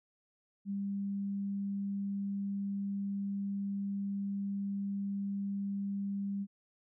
sine tone, 199 Hz, G3, 26 cents sharp, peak -33 dBFS, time 0.65-6.47 s, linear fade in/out 50 ms, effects none

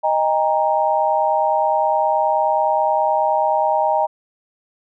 sine chord, Eb major, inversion none, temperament equal with one note detuned, 622.3 / 802.8 / 932.3 Hz, Eb5 / G5 / Bb5, 0 / +41 / 0 cents, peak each -19 dBFS, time 0.03-4.07 s, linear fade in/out 20 ms, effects none

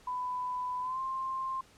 sine tone with pitch glide, 998 to 1054.3 Hz, B5 to C6, +18 to +13 cents, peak -32 dBFS, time 0.07-1.61 s, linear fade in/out 5 ms, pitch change +95 cents, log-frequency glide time 0.81-1 s, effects pink hiss -60 dBFS RMS until 1.77 s + low-pass 9000 Hz 12 dB/octave

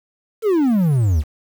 triangle exponential sweep, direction down, 463.8 to 68 Hz, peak -11 dBFS, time 0.42-1.24 s, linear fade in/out 50 ms, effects 7-bit

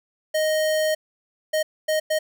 square tone bursts at uneven times, 622.3 Hz, D#5, in tune, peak -20 dBFS, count 4, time 0.34-0.95 / 1.53-1.63 / 1.88-2 / 2.1-2.19 s, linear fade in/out 10 ms, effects none

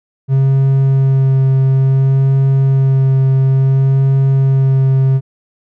triangle tone with vibrato, 134.4 Hz, C3, 47 cents sharp, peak -6 dBFS, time 0.28-5.21 s, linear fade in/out 50 ms, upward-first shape sine, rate 0.58 Hz, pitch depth 13 cents each way, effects none

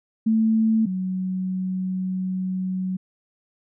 sine tone pair in turn, 221.4 / 186.17 Hz, A3 / F#3, +11 / +11 cents, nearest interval minor third, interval 300 cents, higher first, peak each -16 / -23 dBFS, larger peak first, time 0.26-0.86 / 0.86-2.97 s, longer second, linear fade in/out 10 ms, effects none

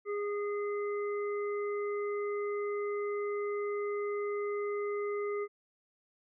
harmonic tone, 411 Hz, G#4, 18 cents flat, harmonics 1 / 3 / 5, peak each -32 / -42 / -46 dBFS, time 0.05-5.48 s, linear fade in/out 50 ms, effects none

